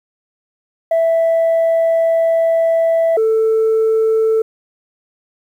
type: tone pair in turn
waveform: sine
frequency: 659.3 / 443 Hz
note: E5 / A4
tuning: 0 / +12 cents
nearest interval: perfect fifth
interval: 688 cents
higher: first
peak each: -9 dBFS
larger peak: neither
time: 0.91-3.17 / 3.17-4.42 s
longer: first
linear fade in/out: 5 ms
effects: tanh soft clip ceiling -9 dBFS + 8-bit